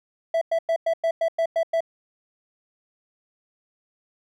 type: tone bursts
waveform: triangle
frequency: 660 Hz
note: E5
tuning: 2 cents sharp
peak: -17 dBFS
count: 9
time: 0.34-1.806 s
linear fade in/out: 5 ms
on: 74 ms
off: 100 ms
effects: none